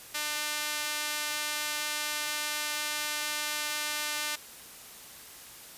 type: tone with high-pass filter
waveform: sawtooth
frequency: 299.3 Hz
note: D4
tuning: 33 cents sharp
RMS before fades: -33 dBFS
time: 0.14-4.36 s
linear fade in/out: 10 ms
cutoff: 1800 Hz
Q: 0.6
effects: white hiss -48 dBFS RMS until 5.77 s + resampled to 32000 Hz